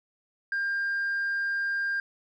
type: tone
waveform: sine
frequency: 1600 Hz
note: G6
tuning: 35 cents sharp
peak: -24 dBFS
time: 0.52-2 s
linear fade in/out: 2 ms
effects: tanh soft clip ceiling -24 dBFS